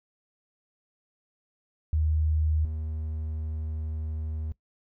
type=tone pair in turn; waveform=sine / triangle; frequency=77.78 / 78.09 Hz; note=D#2 / D#2; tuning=0 / +7 cents; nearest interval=unison; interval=7 cents; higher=second; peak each=-22 / -28 dBFS; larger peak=first; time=1.93-2.65 / 2.65-4.52 s; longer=second; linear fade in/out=0 ms; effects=noise-tail reverb RT60 0.1 s tail -20 dB re dry